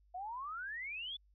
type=exponential sweep; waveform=sine; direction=up; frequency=703 to 3524 Hz; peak=-40 dBFS; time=0.14-1.17 s; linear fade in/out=10 ms; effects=added 50 Hz sine -65 dBFS peak until 1.34 s